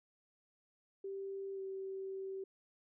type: tone with pitch glide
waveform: sine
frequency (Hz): 390.8 to 385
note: G4 to G4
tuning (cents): -5 to -31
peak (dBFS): -40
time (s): 1.04-2.44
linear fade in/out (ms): 5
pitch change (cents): -26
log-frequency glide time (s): 1.54-1.6
effects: none